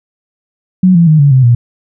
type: tone with pitch steps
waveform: sine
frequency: 184.7 / 169.37 / 155.31 / 142.42 / 130.6 / 119.76 Hz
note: F#3 / E3 / D#3 / C#3 / C3 / A#2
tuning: -3 / +47 / -3 / +47 / -3 / +47 cents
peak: -3 dBFS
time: 0.83-1.55 s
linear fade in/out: 5 ms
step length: 120 ms
effects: none

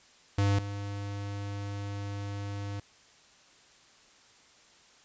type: tone pair in turn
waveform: square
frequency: 100.3 / 100.88 Hz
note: G2 / G#2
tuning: +40 / -50 cents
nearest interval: unison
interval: 10 cents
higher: second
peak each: -24 / -35 dBFS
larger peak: first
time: 0.38-0.59 / 0.59-2.8 s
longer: second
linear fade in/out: 5 ms
effects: white hiss -59 dBFS RMS until 5.04 s + resampled to 16000 Hz

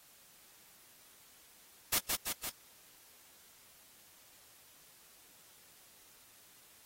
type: noise with echo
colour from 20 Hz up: white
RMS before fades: -30 dBFS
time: 1.92-1.99 s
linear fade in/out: 10 ms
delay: 170 ms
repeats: 3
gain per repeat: -3 dB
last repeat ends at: 2.5 s
effects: white hiss -61 dBFS RMS until 6.85 s + AAC 48 kbps

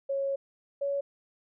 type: tone pair in turn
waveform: sine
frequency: 550 / 561.2 Hz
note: C#5 / C#5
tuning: -14 / +21 cents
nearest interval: unison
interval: 35 cents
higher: second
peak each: -27 dBFS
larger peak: neither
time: 0.09-0.36 / 0.81-1.01 s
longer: first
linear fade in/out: 10 ms
effects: none

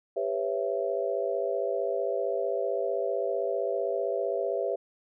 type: chord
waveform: sine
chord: C# half-diminished seventh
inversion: second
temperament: just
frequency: 399.1 / 498.9 / 554.4 / 665.2 Hz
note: G4 / B4 / C#5 / E5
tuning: +31 / +17 / 0 / +16 cents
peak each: -32 dBFS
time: 0.16-4.76 s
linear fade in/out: 10 ms
effects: none

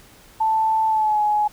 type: tone with pitch glide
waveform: sine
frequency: 881 to 840.7 Hz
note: A5 to G#5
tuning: +2 to +21 cents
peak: -16 dBFS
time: 0.4-1.48 s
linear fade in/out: 10 ms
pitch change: -81 cents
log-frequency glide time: 0.88-1.21 s
effects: pink hiss -49 dBFS RMS until 1.52 s

